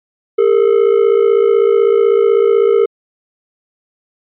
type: ring-modulated tone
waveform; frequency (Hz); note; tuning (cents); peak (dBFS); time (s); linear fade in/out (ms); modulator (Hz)
triangle; 430.8; A4; -37; -3; 0.38-2.86; 10; 28
effects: resampled to 8000 Hz